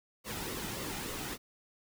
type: noise with flanger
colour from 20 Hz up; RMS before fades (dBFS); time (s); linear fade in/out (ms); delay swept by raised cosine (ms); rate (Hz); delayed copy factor
pink; -39; 0.24-1.38; 50; 1.2 to 1.85; 3.5; -0.5
effects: none